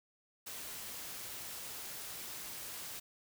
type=noise; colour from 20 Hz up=white; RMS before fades=-45 dBFS; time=0.46-3 s; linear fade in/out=10 ms; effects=none